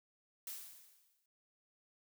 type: noise with exponential decay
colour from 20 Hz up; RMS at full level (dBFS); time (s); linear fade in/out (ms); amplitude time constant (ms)
blue; -43; 0.47-1.26; 2; 170
effects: none